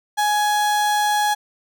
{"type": "tone", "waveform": "35% pulse", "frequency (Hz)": 836, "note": "G#5", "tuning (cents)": 11, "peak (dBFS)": -15, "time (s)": [0.17, 1.35], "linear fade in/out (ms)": 20, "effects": []}